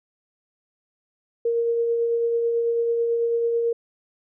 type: tone with tremolo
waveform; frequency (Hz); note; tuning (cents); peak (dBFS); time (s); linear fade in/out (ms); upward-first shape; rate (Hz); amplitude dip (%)
sine; 466.2; A#4; 0; -18; 1.45-3.73; 5; triangle; 9.1; 30
effects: none